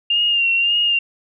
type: tone with vibrato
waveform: sine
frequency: 2794 Hz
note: F7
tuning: in tune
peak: -14 dBFS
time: 0.1-0.99 s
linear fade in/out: 5 ms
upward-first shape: sine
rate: 1.8 Hz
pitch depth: 43 cents each way
effects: none